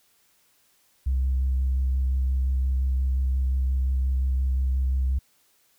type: tone with vibrato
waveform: sine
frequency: 65.41 Hz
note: C2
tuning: in tune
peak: -19 dBFS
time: 1.06-5.19 s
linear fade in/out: 10 ms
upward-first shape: square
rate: 5.7 Hz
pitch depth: 13 cents each way
effects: tanh soft clip ceiling -18 dBFS + white hiss -64 dBFS RMS until 5.78 s